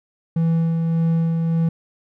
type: tone with tremolo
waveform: triangle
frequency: 164.81 Hz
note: E3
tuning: in tune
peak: -13 dBFS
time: 0.36-1.69 s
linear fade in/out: 5 ms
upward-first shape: sine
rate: 1.7 Hz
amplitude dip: 30%
effects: none

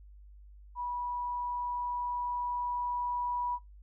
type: tone with level ramp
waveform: sine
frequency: 976 Hz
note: B5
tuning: 21 cents flat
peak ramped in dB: -33 to -30 dBFS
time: 0.75-3.59 s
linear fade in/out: 50 ms
effects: noise-tail reverb RT60 0.2 s tail -26 dB re dry + added 50 Hz sine -50 dBFS peak until 3.82 s

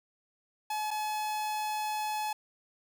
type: tone with dropouts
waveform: 45% pulse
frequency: 853 Hz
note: G#5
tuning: 46 cents sharp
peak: -31 dBFS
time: 0.7-2.33 s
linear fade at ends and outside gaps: 5 ms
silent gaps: 0.907-0.911 s
effects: none

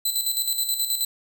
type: tone with tremolo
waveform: 10% pulse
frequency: 4019 Hz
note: B7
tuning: 30 cents sharp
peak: -14 dBFS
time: 0.05-1.05 s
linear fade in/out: 5 ms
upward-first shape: square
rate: 9.4 Hz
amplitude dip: 55%
effects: none

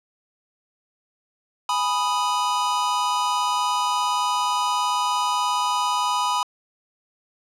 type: chord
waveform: square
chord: G# minor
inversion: none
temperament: equal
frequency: 830.6 / 987.8 / 1244.5 Hz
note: G#5 / B5 / D#6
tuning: 0 / 0 / 0 cents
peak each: -29 / -23 / -27 dBFS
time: 1.69-6.43 s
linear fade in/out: 2 ms
effects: low-pass 9000 Hz 12 dB/octave

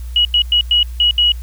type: tone bursts at uneven times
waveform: sine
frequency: 2912 Hz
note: F#7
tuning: 28 cents flat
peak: -9 dBFS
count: 6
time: 0.16-0.25 / 0.34-0.42 / 0.52-0.61 / 0.71-0.83 / 1-1.11 / 1.18-1.32 s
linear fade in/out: 2 ms
effects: added 60 Hz sine -24 dBFS peak until 1.42 s + white hiss -46 dBFS RMS until 1.42 s

